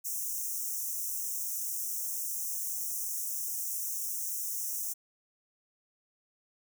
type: high-pass noise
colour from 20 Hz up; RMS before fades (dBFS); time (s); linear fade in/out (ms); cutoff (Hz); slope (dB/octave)
white; -35; 0.04-4.94; 20; 5600; 96
effects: none